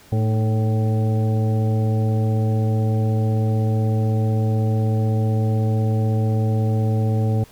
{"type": "harmonic tone with a mistuned harmonic", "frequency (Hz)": 110, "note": "A2", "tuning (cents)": 0, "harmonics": [1, 2, 3, 4, 5, 7], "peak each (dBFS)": [-17, -26, -33, -30, -33, -34], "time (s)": [0.12, 7.44], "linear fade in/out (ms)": 5, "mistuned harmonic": 3, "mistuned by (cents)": -86, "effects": ["pink hiss -49 dBFS RMS until 7.51 s"]}